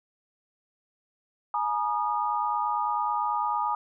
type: tone cluster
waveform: sine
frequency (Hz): 843 / 952 / 1225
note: G#5 / A#5 / D#6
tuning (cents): +26 / +36 / -27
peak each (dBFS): -29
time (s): 1.54-3.75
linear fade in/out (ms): 2
effects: none